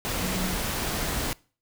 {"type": "tone in noise", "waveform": "sine", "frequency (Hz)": 185, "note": "F#3", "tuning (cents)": 0, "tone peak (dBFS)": -30, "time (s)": [0.22, 0.56], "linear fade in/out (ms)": 0, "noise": "pink", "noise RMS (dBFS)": -29, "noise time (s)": [0.05, 1.33], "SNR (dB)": -4, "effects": ["noise-tail reverb RT60 0.4 s tail -23 dB re dry"]}